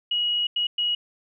sine tone bursts at uneven times, 2903 Hz, F#7, 34 cents flat, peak -21 dBFS, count 3, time 0.11-0.47 / 0.56-0.67 / 0.78-0.95 s, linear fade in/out 5 ms, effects none

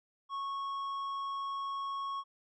sine tone with tanh clipping, 1102 Hz, C#6, 11 cents flat, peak -36 dBFS, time 0.29-2.24 s, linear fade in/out 50 ms, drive 7 dB, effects none

